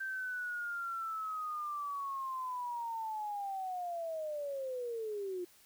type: linear sweep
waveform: sine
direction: down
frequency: 1568 to 349.2 Hz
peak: -36 dBFS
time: 0-5.45 s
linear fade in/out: 10 ms
effects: white hiss -63 dBFS RMS until 5.65 s